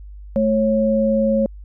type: tone pair together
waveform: sine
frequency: 217.5 / 548 Hz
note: A3 / C#5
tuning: -20 / -20 cents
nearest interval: octave + major third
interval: 1600 cents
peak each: -17 dBFS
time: 0.36-1.46 s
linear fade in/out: 0 ms
effects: added 50 Hz sine -34 dBFS peak until 1.64 s